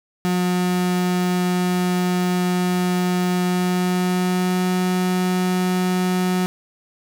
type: tone with pitch glide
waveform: 35% pulse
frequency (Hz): 180.2 to 182.72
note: F#3 to F#3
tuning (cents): -45 to -21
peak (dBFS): -16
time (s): 0.25-6.46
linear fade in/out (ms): 0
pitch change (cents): +24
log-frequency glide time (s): 3.45-4.68
effects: none